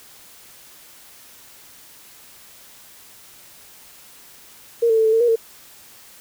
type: tone with pitch steps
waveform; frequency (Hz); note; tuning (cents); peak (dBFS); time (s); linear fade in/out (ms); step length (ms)
sine; 466.3 / 447.1 / 443.5 / 439.5 / 450.9 / 478.2 / 453.2; A#4 / A4 / A4 / A4 / A4 / A#4 / A#4; +1 / +28 / +14 / -2 / +42 / +44 / -49; -13; 4.82-5.359; 10; 77
effects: white hiss -46 dBFS RMS until 6.2 s